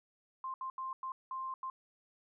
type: tone bursts at uneven times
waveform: sine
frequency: 1051 Hz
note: C6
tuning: 7 cents sharp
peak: -37 dBFS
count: 6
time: 0.44-0.54 / 0.61-0.7 / 0.78-0.93 / 1.03-1.12 / 1.31-1.54 / 1.63-1.7 s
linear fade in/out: 2 ms
effects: none